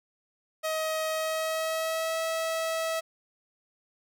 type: tone with pitch glide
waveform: sawtooth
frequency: 632 to 649 Hz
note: D#5 to E5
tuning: +27 to -27 cents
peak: -24 dBFS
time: 0.63-3.01 s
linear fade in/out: 20 ms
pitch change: +46 cents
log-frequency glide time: 1.09-2.18 s
effects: none